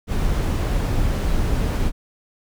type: noise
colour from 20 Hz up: brown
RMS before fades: -20 dBFS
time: 0.07-1.92 s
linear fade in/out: 50 ms
effects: none